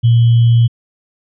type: tone with sample-and-hold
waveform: sine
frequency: 117 Hz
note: A#2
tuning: 7 cents sharp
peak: -6 dBFS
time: 0.03-0.68 s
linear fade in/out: 20 ms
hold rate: 3150 Hz
effects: resampled to 11025 Hz